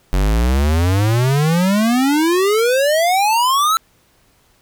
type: exponential sweep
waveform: square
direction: up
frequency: 45.19 to 1343 Hz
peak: -13 dBFS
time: 0.13-3.77 s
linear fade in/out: 0 ms
effects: pink hiss -56 dBFS RMS until 4.61 s